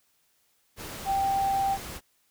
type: tone in noise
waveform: sine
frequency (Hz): 784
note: G5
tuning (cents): 0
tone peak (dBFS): -23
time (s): 1.05-1.78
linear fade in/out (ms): 50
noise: pink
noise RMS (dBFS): -39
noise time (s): 0.76-2.01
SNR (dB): +13
effects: white hiss -69 dBFS RMS until 2.3 s